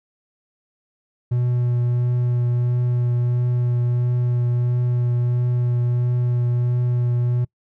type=tone with vibrato; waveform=triangle; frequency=122 Hz; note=B2; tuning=21 cents flat; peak=-15 dBFS; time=1.31-7.45 s; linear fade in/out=10 ms; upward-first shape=triangle; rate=1.5 Hz; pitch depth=15 cents each way; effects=noise-tail reverb RT60 0.1 s tail -25 dB re dry